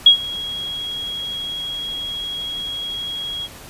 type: tone with ADSR envelope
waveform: sine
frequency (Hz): 3304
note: G#7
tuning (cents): -10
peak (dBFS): -3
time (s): 0.06-3.48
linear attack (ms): 5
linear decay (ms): 100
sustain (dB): -21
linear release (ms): 34
effects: pink hiss -39 dBFS RMS until 3.69 s + resampled to 32000 Hz